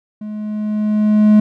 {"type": "tone with level ramp", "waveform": "triangle", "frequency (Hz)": 212, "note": "G#3", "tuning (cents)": 36, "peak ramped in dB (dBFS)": [-23, -3], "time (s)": [0.21, 1.4], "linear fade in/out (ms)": 5, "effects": []}